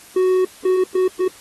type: tone bursts at uneven times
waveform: triangle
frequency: 370.8 Hz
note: F#4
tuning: 4 cents sharp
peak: -11 dBFS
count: 4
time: 0.16-0.45 / 0.65-0.84 / 0.95-1.08 / 1.2-1.28 s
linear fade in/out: 5 ms
effects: white hiss -44 dBFS RMS until 1.4 s + AAC 32 kbps